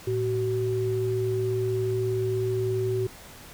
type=tone pair together; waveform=sine; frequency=112.23 / 377.5 Hz; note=A2 / F#4; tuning=+35 / +35 cents; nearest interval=octave + major sixth; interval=2100 cents; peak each=-28 / -25 dBFS; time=0.07-3.07 s; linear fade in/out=5 ms; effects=pink hiss -46 dBFS RMS until 3.53 s